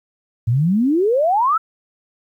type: exponential sweep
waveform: sine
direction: up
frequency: 108.3 to 1366 Hz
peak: -13 dBFS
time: 0.47-1.58 s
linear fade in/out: 10 ms
effects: 9-bit